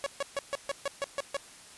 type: tone bursts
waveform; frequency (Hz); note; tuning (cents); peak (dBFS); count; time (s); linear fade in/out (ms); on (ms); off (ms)
sawtooth; 559; C#5; +14; -25; 9; 0.04-1.367; 0; 23; 140
effects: white hiss -51 dBFS RMS until 1.77 s + resampled to 24000 Hz